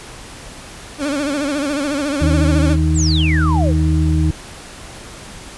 30% pulse tone with vibrato, 286.3 Hz, D4, 44 cents flat, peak -15 dBFS, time 0.98-2.77 s, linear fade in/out 50 ms, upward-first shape sine, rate 14 Hz, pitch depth 100 cents each way
harmonic tone, 78.4 Hz, D#2, 14 cents sharp, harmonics 1 / 2 / 4, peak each -14 / -17 / -20 dBFS, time 2.21-4.31 s, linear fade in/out 5 ms
sine exponential sweep, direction down, 8400 to 440 Hz, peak -19 dBFS, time 2.94-3.74 s, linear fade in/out 50 ms
effects pink hiss -35 dBFS RMS until 5.57 s + resampled to 24000 Hz

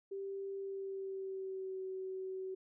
sine tone with pitch glide, 392 to 377.6 Hz, G4 to F#4, 0 to +35 cents, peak -39 dBFS, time 0.11-2.55 s, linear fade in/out 10 ms, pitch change -65 cents, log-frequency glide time 0.58-1.82 s, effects none

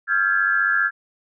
sine tone cluster, 1379 / 1603 / 1698 Hz, F6 / G6 / G#6, -22 / +38 / +38 cents, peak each -21 dBFS, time 0.07-0.91 s, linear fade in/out 50 ms, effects none

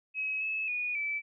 sine tone with pitch steps, 2555 / 2594 / 2460 / 2313 Hz, D#7 / E7 / D#7 / D7, +45 / -28 / -20 / -27 cents, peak -30 dBFS, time 0.14-1.22 s, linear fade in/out 50 ms, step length 270 ms, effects none

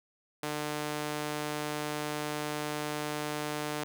sawtooth tone with high-pass filter, 150 Hz, D3, 37 cents sharp, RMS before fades -35 dBFS, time 0.43-3.84 s, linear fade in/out 2 ms, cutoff 320 Hz, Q 0.6, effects none

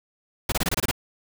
pink noise bursts, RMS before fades -23 dBFS, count 8, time 0.49-0.913 s, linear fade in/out 5 ms, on 31 ms, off 25 ms, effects none

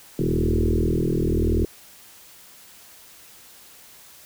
sine tone with frequency modulation, 141.2 Hz, C#3, 32 cents sharp, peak -18 dBFS, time 0.19-1.65 s, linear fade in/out 2 ms, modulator 40.5 Hz, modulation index 6.5, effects white hiss -48 dBFS RMS until 4.25 s

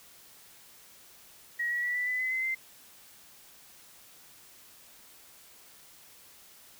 sine tone with pitch steps, 1902 / 1926.3 / 1951 / 1975.9 / 2001 / 2027 / 2053 / 2079 Hz, A#6 / B6 / B6 / B6 / B6 / B6 / C7 / C7, +34 / -44 / -22 / 0 / +22 / +45 / -33 / -12 cents, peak -28 dBFS, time 1.59-2.55 s, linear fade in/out 10 ms, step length 120 ms, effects white hiss -55 dBFS RMS until 6.79 s

